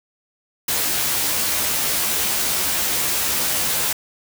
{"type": "noise with comb filter", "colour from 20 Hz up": "white", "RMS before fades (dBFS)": -21, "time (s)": [0.68, 3.93], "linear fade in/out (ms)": 5, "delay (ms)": 14, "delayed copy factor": 0.85, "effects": []}